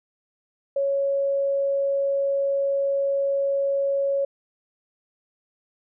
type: tone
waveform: sine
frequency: 554.4 Hz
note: C#5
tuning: in tune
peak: -20 dBFS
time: 0.76-4.25 s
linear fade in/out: 5 ms
effects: none